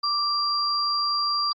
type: tone pair together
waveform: sine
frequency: 1173 / 4748 Hz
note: D6 / D8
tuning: -2 / +18 cents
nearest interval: 2 octaves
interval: 2420 cents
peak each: -25 / -24 dBFS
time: 0.03-1.53 s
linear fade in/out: 10 ms
effects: AAC 48 kbps